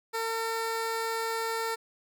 15% pulse tone, 452.7 Hz, A4, 49 cents sharp, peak -23 dBFS, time 0.13-1.76 s, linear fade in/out 20 ms, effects none

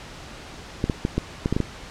clicks, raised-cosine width 3 ms, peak -8 dBFS, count 8, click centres 0.841 / 0.898 / 1.051 / 1.18 / 1.459 / 1.526 / 1.565 / 1.603 s, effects pink hiss -40 dBFS RMS until 1.9 s + low-pass 6000 Hz 12 dB/octave

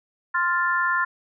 sine chord, F major, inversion second, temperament equal, 1046.5 / 1396.9 / 1760 Hz, C6 / F6 / A6, 0 / 0 / 0 cents, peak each -24 dBFS, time 0.34-1.05 s, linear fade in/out 10 ms, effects none

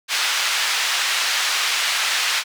white band-pass noise, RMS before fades -21 dBFS, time 0.08-2.44 s, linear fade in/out 50 ms, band 1200 to 4200 Hz, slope 12 dB/octave, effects none

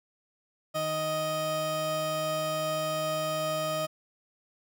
30% pulse tone pair together, 155.56 / 624.8 Hz, D#3 / D#5, 0 / +7 cents, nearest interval 2 octaves, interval 2407 cents, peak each -35 / -26 dBFS, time 0.74-3.87 s, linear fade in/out 20 ms, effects none

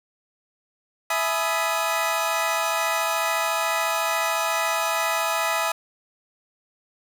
25% pulse chord, E major seventh, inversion none, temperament equal with one note detuned, 659.3 / 847.6 / 987.8 / 1244.5 Hz, E5 / G#5 / B5 / D#6, 0 / +35 / 0 / 0 cents, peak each -23 / -25 / -25 / -23 dBFS, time 1.1-5.72 s, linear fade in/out 5 ms, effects none

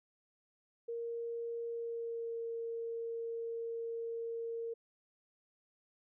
sine tone with pitch glide, 466.2 to 460.8 Hz, A#4 to A#4, 0 to -20 cents, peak -37 dBFS, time 0.88-4.74 s, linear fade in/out 10 ms, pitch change -20 cents, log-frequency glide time 1.67-2.4 s, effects none

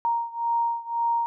sine beating tone pair, 932.3 / 934.2 Hz, A#5 / A#5, 0 / +3 cents, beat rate 1.9 Hz, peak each -25 / -27 dBFS, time 0.05-1.26 s, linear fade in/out 0 ms, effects none

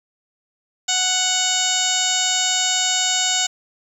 harmonic tone with a mistuned harmonic, 740 Hz, F#5, in tune, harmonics 1 / 2 / 3 / 4 / 5 / 6 / 7 / 8 / 9 / 10, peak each -28 / -29 / -30 / -24 / -25 / -29 / -30 / -30 / -24 / -24 dBFS, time 0.88-3.47 s, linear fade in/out 10 ms, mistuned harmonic 9, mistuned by +35 cents, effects 8-bit

